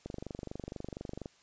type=click train; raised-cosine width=2 ms; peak=-26 dBFS; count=30; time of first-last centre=0.06-1.258 s; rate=24.2 Hz; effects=white hiss -64 dBFS RMS until 1.42 s + resampled to 16000 Hz